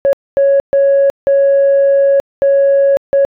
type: tone bursts at uneven times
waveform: sine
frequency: 554.4 Hz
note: C#5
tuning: in tune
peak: -5 dBFS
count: 6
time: 0.05-0.13 / 0.37-0.6 / 0.73-1.1 / 1.27-2.2 / 2.42-2.97 / 3.13-3.25 s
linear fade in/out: 0 ms
effects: tanh soft clip ceiling -4 dBFS